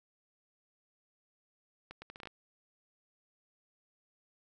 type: accelerating click train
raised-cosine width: 0.3 ms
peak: -30 dBFS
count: 8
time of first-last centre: 1.91-2.272 s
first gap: 110 ms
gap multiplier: 0.73
effects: none